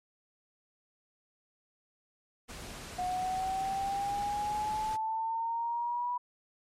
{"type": "noise", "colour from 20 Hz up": "pink", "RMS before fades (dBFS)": -44, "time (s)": [2.48, 4.97], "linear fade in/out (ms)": 20}
{"type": "exponential sweep", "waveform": "sine", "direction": "up", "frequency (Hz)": [724, 982], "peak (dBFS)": -30, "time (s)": [2.98, 6.18], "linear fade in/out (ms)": 10}
{"effects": ["low-pass 10000 Hz 12 dB/octave", "MP3 64 kbps"]}